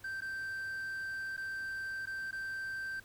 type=tone with dropouts; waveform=triangle; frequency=1563 Hz; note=G6; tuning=6 cents flat; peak=-35 dBFS; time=0.04-3 s; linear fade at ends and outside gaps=5 ms; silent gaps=0.207-0.219 / 1.366-1.376 / 2.057-2.071 / 2.311-2.327 s; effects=added 101 Hz sine -64 dBFS peak until 3.04 s + pink hiss -60 dBFS RMS until 3.04 s